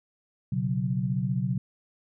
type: chord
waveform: sine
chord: B suspended second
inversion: none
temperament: equal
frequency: 123.47 / 138.59 / 185 Hz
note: B2 / C#3 / F#3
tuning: 0 / 0 / 0 cents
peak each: -29 dBFS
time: 0.52-1.58 s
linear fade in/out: 5 ms
effects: none